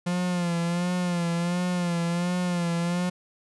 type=tone with vibrato; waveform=45% pulse; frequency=174.61 Hz; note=F3; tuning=in tune; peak=-24 dBFS; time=0.06-3.1 s; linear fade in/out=10 ms; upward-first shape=sine; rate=1.4 Hz; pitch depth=52 cents each way; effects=resampled to 24000 Hz